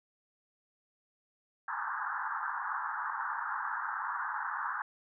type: band-pass noise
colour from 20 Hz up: pink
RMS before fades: -36 dBFS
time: 1.68-4.82 s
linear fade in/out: 2 ms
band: 840 to 1700 Hz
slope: 96 dB/octave
effects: none